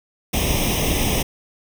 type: noise with comb filter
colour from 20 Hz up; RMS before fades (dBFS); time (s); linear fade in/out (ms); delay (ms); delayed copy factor
pink; -20; 0.33-1.23; 10; 0.34; +0.85
effects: none